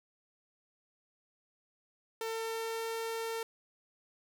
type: tone with pitch glide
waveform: sawtooth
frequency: 450.3 to 453.4 Hz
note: A4 to A#4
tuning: +40 to -48 cents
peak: -31 dBFS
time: 2.21-3.43 s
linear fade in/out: 2 ms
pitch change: +12 cents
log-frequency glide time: 2.33-2.9 s
effects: none